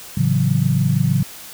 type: chord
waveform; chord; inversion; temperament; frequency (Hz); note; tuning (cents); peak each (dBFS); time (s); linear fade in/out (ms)
sine; F# minor seventh; first; equal; 110 / 138.59 / 164.81 / 185; A2 / C#3 / E3 / F#3; 0 / 0 / 0 / 0; -21 / -17 / -21 / -21; 0.17-1.23; 5
effects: white hiss -37 dBFS RMS until 1.53 s